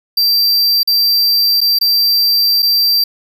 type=tone with dropouts; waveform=square; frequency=4699 Hz; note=D8; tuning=in tune; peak=-10 dBFS; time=0.17-3.04 s; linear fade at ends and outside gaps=5 ms; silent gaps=0.832-0.874 / 1.606-1.613 / 1.788-1.811 / 2.623-2.627 s; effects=none